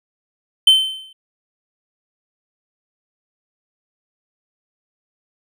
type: tone with exponential decay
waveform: triangle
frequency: 3083 Hz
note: G7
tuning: 29 cents flat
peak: -3 dBFS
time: 0.67-1.13 s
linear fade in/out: 5 ms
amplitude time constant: 100 ms
effects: none